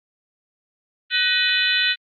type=harmonic tone with a mistuned harmonic; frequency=500 Hz; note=B4; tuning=21 cents sharp; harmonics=3 / 4 / 5 / 6 / 7 / 8; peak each=-24 / -24 / -24 / -24 / -24 / -24 dBFS; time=1.1-1.96 s; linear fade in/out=50 ms; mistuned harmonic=4; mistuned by=-94 cents; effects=Opus 24 kbps